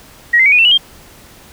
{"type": "tone with pitch steps", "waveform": "sine", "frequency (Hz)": [1900, 2072, 2259, 2464, 2687, 2930, 3195], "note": ["A#6", "C7", "C#7", "D#7", "E7", "F#7", "G7"], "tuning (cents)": [33, -17, 32, -17, 33, -18, 32], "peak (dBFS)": -6, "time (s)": [0.33, 0.778], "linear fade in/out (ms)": 10, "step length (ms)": 64, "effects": ["pink hiss -41 dBFS RMS until 1.52 s"]}